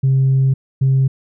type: tone pair in turn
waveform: sine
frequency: 133.7 / 133.7 Hz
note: C3 / C3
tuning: +38 / +38 cents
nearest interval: unison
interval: 0 cents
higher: neither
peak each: -9 dBFS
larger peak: neither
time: 0.03-0.54 / 0.81-1.08 s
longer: first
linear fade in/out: 10 ms
effects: tanh soft clip ceiling -8 dBFS